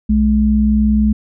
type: tone pair together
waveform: sine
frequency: 63.38 / 213.2 Hz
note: B1 / G#3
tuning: +46 / +46 cents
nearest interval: octave + major sixth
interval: 2100 cents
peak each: -15 / -11 dBFS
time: 0.09-1.13 s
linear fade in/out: 10 ms
effects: none